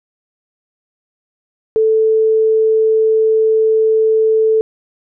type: tone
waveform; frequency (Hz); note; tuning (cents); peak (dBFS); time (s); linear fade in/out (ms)
sine; 440; A4; 0; -9; 1.76-4.61; 0
effects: none